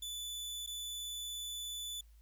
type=tone with dropouts; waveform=sawtooth; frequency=3483 Hz; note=A7; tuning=18 cents flat; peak=-37 dBFS; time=0.02-2.01 s; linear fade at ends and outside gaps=5 ms; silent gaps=0.664-0.673 s; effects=added 54 Hz sine -57 dBFS peak until 2.21 s + white hiss -74 dBFS RMS until 2.21 s